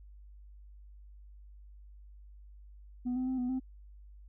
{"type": "tone with pitch steps", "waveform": "sine", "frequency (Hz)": [247.6, 255.8, 259.6, 248, 259.5], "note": ["B3", "C4", "C4", "B3", "C4"], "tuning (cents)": [5, -39, -13, 7, -14], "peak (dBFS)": -28, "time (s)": [3.05, 3.6], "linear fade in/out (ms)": 20, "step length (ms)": 110, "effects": ["tanh soft clip ceiling -29 dBFS", "added 50 Hz sine -50 dBFS peak until 4.28 s"]}